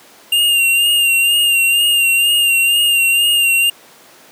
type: tone with vibrato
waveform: square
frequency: 2794 Hz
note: F7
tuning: in tune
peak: -11 dBFS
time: 0.32-3.7 s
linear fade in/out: 5 ms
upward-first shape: sine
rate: 2.1 Hz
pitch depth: 37 cents each way
effects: pink hiss -43 dBFS RMS until 4.31 s + high-pass 300 Hz 12 dB/octave